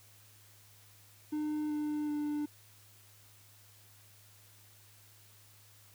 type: tone with pitch steps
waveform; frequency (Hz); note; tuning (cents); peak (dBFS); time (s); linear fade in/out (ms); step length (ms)
triangle; 302.6 / 299.5 / 296.4; D#4 / D4 / D4; -48 / +34 / +16; -30; 1.32-2.46; 10; 380
effects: added 103 Hz sine -62 dBFS peak until 5.94 s + white hiss -61 dBFS RMS until 5.94 s